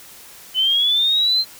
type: linear sweep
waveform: sine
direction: up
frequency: 3000 to 4158 Hz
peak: -14 dBFS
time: 0.54-1.45 s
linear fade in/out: 50 ms
effects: white hiss -42 dBFS RMS until 1.59 s